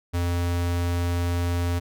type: tone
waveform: square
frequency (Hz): 87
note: F2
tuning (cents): -6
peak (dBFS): -23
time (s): 0.13-1.8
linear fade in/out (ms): 20
effects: none